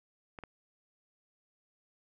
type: clicks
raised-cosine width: 0.5 ms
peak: -29 dBFS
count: 2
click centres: 0.388 / 0.437 s
effects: none